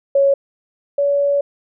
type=tone pair in turn; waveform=sine; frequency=554.4 / 567.4 Hz; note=C#5 / C#5; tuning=0 / +40 cents; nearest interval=unison; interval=40 cents; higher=second; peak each=-10 / -13 dBFS; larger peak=first; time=0.15-0.34 / 0.98-1.41 s; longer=second; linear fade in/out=5 ms; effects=none